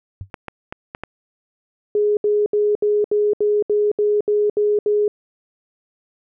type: tone with exponential decay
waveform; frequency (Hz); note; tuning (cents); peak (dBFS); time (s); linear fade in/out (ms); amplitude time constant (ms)
sine; 96.5; G2; -27; -23; 0.21-0.3; 0; 18
type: clicks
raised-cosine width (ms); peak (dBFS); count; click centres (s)
0.5; -14; 5; 0.342 / 0.483 / 0.725 / 0.949 / 1.036
type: tone bursts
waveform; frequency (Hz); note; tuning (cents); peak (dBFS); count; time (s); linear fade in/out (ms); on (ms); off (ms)
sine; 416.9; G#4; +7; -14; 11; 1.95-5.08; 2; 220; 71
effects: none